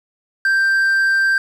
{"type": "tone with quantisation", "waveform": "triangle", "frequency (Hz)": 1574, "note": "G6", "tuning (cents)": 7, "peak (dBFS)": -11, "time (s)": [0.45, 1.38], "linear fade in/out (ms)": 2, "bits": 6, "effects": ["low-pass 10000 Hz 12 dB/octave"]}